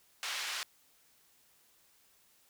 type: band-pass noise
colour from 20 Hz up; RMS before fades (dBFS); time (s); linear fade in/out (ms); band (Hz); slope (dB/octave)
white; -38; 0.23-0.63; 0; 1100 to 4400; 12
effects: white hiss -67 dBFS RMS until 2.49 s